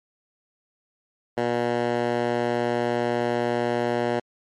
10% pulse tone with band-pass filter, 120 Hz, B2, 49 cents flat, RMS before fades -24 dBFS, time 1.37-4.2 s, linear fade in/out 10 ms, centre 670 Hz, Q 0.55, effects MP3 64 kbps

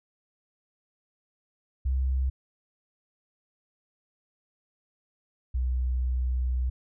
sine tone pair in turn, 65.41 / 62.72 Hz, C2 / B1, 0 / +27 cents, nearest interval minor second, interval 73 cents, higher first, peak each -23 / -24 dBFS, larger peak first, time 1.85-2.3 / 5.54-6.7 s, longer second, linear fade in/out 10 ms, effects none

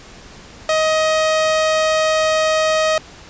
sawtooth tone, 629 Hz, D#5, 19 cents sharp, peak -10 dBFS, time 0.69-2.98 s, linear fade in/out 2 ms, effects pink hiss -40 dBFS RMS until 3.29 s + resampled to 16000 Hz

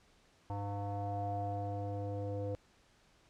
square tone with low-pass filter sweep, 101 Hz, G#2, 48 cents flat, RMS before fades -38 dBFS, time 0.5-2.55 s, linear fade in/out 0 ms, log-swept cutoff 840 to 550 Hz, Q 8, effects pink hiss -67 dBFS RMS until 3.29 s + low-pass 7000 Hz 12 dB/octave

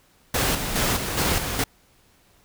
pink noise with tremolo, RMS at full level -22 dBFS, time 0.34-1.64 s, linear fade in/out 5 ms, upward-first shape square, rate 2.4 Hz, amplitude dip 50%, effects pink hiss -59 dBFS RMS until 2.44 s

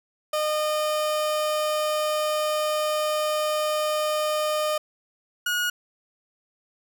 30% pulse tone pair in turn, 610 / 1447.2 Hz, D#5 / F#6, -34 / -39 cents, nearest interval octave + minor third, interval 1495 cents, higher second, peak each -20 dBFS, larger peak neither, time 0.33-4.78 / 5.46-5.7 s, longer first, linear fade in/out 5 ms, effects none

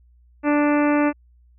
harmonic tone, 293.7 Hz, D4, in tune, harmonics 1 / 2 / 3 / 4 / 5 / 6 / 7 / 8 / 9, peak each -17 / -23 / -27 / -29 / -31 / -33 / -34 / -35 / -36 dBFS, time 0.43-1.13 s, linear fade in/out 50 ms, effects added 60 Hz sine -51 dBFS peak until 1.58 s

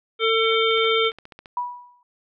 harmonic tone, 448.5 Hz, A4, 33 cents sharp, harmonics 1 / 3 / 5 / 7 / 8, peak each -20 / -24 / -25 / -25 / -27 dBFS, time 0.19-1.12 s, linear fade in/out 50 ms
click train, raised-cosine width 0.3 ms, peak -25 dBFS, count 12, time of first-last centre 0.71-1.458 s, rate 14.7 Hz
sine tone with exponential decay, 977 Hz, B5, 19 cents flat, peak -20 dBFS, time 1.57-2.03 s, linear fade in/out 2 ms, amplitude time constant 100 ms
effects none

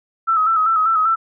sine tone with vibrato, 1300 Hz, E6, 24 cents flat, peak -13 dBFS, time 0.27-1.16 s, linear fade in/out 20 ms, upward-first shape square, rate 5.1 Hz, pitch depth 45 cents each way, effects none

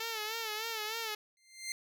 5% pulse tone with vibrato, 441.4 Hz, A4, 5 cents sharp, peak -24 dBFS, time 0-1.15 s, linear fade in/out 5 ms, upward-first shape sine, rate 3.3 Hz, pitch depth 74 cents each way
15% pulse tone with exponential growth, 2093 Hz, C7, in tune, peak -27 dBFS, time 1.37-1.72 s, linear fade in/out 1 ms, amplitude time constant 76 ms
effects none

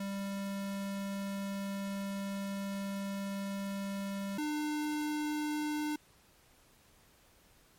square tone pair in turn, 197.5 / 300.7 Hz, G3 / D4, +13 / +41 cents, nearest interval perfect fifth, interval 728 cents, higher second, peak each -36 / -33 dBFS, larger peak second, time 0-4.38 / 4.38-5.96 s, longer first, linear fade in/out 5 ms, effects pink hiss -64 dBFS RMS until 7.78 s + MP3 64 kbps

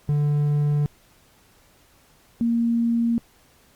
triangle / sine tone pair in turn, 146.83 / 233.1 Hz, D3 / A#3, 0 / 0 cents, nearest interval minor sixth, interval 800 cents, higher second, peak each -16 / -18 dBFS, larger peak first, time 0.09-0.86 / 2.41-3.18 s, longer neither, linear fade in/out 0 ms, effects pink hiss -57 dBFS RMS until 3.75 s + Opus 48 kbps

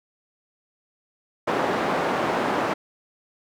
white band-pass noise, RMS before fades -24 dBFS, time 1.47-2.74 s, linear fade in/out 10 ms, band 200 to 980 Hz, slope 12 dB/octave, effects none

